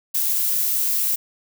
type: noise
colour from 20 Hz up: violet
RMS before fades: -21 dBFS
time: 0.14-1.16 s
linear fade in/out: 10 ms
effects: none